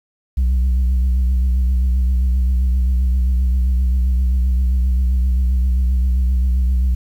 sine tone with vibrato, 63 Hz, B1, 35 cents sharp, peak -10 dBFS, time 0.37-6.95 s, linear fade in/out 10 ms, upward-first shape triangle, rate 7.6 Hz, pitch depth 77 cents each way, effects tanh soft clip ceiling -12 dBFS + 8-bit

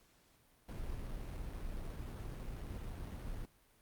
brown noise with sample-and-hold, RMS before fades -43 dBFS, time 0.68-3.46 s, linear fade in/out 10 ms, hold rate 4900 Hz, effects pink hiss -69 dBFS RMS until 3.81 s + Opus 48 kbps

